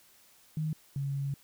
sine tone pair in turn, 155.56 / 139.03 Hz, D#3 / C#3, 0 / +5 cents, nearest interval major second, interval 195 cents, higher first, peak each -29 / -30 dBFS, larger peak first, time 0.57-0.73 / 0.96-1.34 s, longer second, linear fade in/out 2 ms, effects white hiss -61 dBFS RMS until 1.43 s

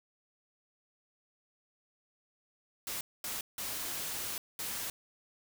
white noise bursts at uneven times, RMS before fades -38 dBFS, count 4, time 2.87-3.01 / 3.24-3.41 / 3.58-4.38 / 4.59-4.9 s, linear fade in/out 2 ms, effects none

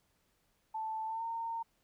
sine tone with pitch glide, 880 to 915.8 Hz, A5 to A#5, 0 to -31 cents, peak -35 dBFS, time 0.74-1.63 s, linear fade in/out 10 ms, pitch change +69 cents, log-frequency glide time 1.06-1.24 s, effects pink hiss -75 dBFS RMS until 1.83 s

